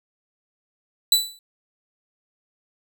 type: tone with exponential decay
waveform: sawtooth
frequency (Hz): 3969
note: B7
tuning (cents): +8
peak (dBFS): -8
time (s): 1.12-1.39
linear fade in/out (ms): 2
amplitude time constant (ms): 57
effects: none